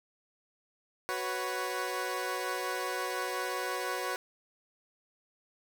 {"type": "chord", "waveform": "15% pulse", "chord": "F# suspended fourth", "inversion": "none", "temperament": "equal with one note detuned", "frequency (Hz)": [371.5, 493.9, 554.4], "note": ["F#4", "B4", "C#5"], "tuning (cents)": [7, 0, 0], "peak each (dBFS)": [-30, -30, -32], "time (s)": [1.09, 4.16], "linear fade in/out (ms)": 0, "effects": []}